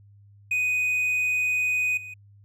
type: tone with level steps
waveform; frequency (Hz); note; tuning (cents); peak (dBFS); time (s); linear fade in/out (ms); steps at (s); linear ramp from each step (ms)
triangle; 2493; D#7; +3; -20 / -35; 0.51-2.14; 5; 1.97; 5
effects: added 101 Hz sine -50 dBFS peak until 2.44 s